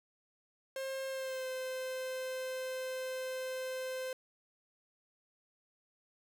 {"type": "tone with pitch glide", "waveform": "45% pulse", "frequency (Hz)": [533, 517.2], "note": ["C5", "C5"], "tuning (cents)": [32, -20], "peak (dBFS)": -37, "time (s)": [0.76, 4.13], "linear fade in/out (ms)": 2, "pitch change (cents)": -52, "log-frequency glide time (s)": [1.09, 1.47], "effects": []}